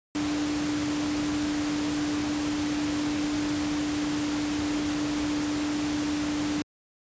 sine tone in noise, 296.7 Hz, D4, 18 cents sharp, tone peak -26 dBFS, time 0.15-6.62 s, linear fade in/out 0 ms, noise pink, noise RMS -33 dBFS, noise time 0.15-6.62 s, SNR +4 dB, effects high-pass 80 Hz 12 dB/octave + resampled to 16000 Hz

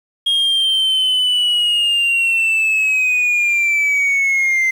sine linear sweep, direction down, 3260 to 2070 Hz, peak -10 dBFS, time 0.26-4.71 s, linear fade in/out 10 ms, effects tanh soft clip ceiling -12 dBFS + 7-bit

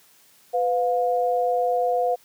sine tone pair together, 500.7 / 709 Hz, B4 / F5, +24 / +26 cents, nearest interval tritone, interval 602 cents, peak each -22 dBFS, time 0.53-2.16 s, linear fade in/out 20 ms, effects white hiss -56 dBFS RMS until 2.24 s + high-pass 100 Hz 12 dB/octave

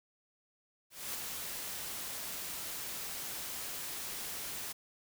white noise with ADSR envelope, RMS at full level -38 dBFS, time 0.9-4.73 s, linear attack 240 ms, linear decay 12 ms, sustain -3 dB, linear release 14 ms, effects none

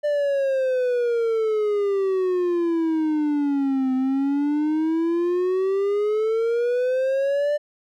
triangle exponential two-way sweep, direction down then up, 595 to 257.8 to 595 Hz, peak -17 dBFS, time 0.03-7.58 s, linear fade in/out 20 ms, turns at 3.94 s, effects none

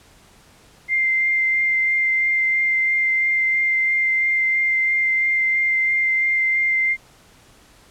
sine tone with vibrato, 2093 Hz, C7, in tune, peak -16 dBFS, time 0.88-6.97 s, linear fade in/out 50 ms, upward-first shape sine, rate 3 Hz, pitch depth 10 cents each way, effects pink hiss -51 dBFS RMS until 7.9 s + low-pass 11000 Hz 12 dB/octave

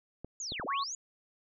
clicks, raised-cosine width 2 ms, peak -28 dBFS, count 3, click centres 0.246 / 0.521 / 0.598 s
sine linear two-way sweep, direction down then up, 7040 to 200 to 7040 Hz, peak -36 dBFS, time 0.4-0.95 s, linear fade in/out 2 ms, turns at 0.65 s
sine tone, 1108.7 Hz, C#6, in tune, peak -30 dBFS, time 0.68-0.84 s, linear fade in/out 10 ms
effects none

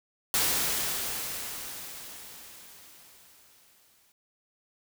white noise with exponential decay, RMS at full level -25 dBFS, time 0.34-4.12 s, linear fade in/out 1 ms, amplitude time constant 820 ms, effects none

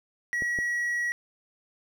triangle tone, 1919 Hz, A#6, 50 cents sharp, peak -24 dBFS, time 0.33-1.12 s, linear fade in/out 0 ms
clicks, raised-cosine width 2 ms, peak -24 / -23 dBFS, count 2, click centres 0.422 / 0.588 s
effects none

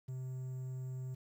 triangle tone with quantisation, 129.3 Hz, C3, 20 cents flat, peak -37 dBFS, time 0.08-1.15 s, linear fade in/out 10 ms, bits 11, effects none

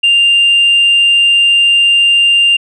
sine tone, 2794 Hz, F7, in tune, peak -4 dBFS, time 0.03-2.57 s, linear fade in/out 10 ms, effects tanh soft clip ceiling -3 dBFS

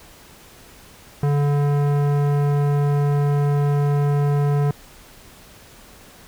sine tone with tanh clipping, 144.1 Hz, D3, 33 cents flat, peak -18 dBFS, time 1.23-4.71 s, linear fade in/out 2 ms, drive 17 dB, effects pink hiss -46 dBFS RMS until 6.27 s

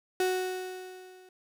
35% pulse tone with level ramp, 370 Hz, F#4, in tune, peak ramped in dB -22 to -51 dBFS, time 0.2-1.29 s, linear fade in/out 2 ms, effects none

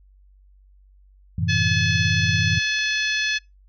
sine chord, F# half-diminished seventh, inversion none, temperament equal with one note detuned, 92.5 / 110 / 130.81 / 163.58 Hz, F#2 / A2 / C3 / E3, 0 / 0 / 0 / -13 cents, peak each -24 / -25 / -29 / -25 dBFS, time 1.38-2.59 s, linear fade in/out 5 ms
harmonic tone, 858 Hz, A5, 44 cents flat, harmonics 2 / 3 / 4 / 5 / 6 / 7, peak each -23 / -26 / -28 / -30 / -35 / -34 dBFS, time 1.48-3.39 s, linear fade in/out 20 ms
click, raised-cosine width 0.3 ms, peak -30 dBFS, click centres 2.788 s
effects noise-tail reverb RT60 0.2 s tail -24 dB re dry + added 48 Hz sine -50 dBFS peak until 3.68 s

